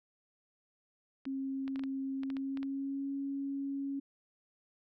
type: clicks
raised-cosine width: 0.3 ms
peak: -31 dBFS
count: 10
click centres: 1.254 / 1.679 / 1.759 / 1.794 / 1.837 / 2.234 / 2.302 / 2.368 / 2.573 / 2.63 s
type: tone with pitch glide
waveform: sine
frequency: 269.2 to 276.6 Hz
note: C4 to C#4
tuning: +49 to -4 cents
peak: -34 dBFS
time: 1.26-4 s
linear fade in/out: 10 ms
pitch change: +47 cents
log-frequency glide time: 2.23-3.12 s
effects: none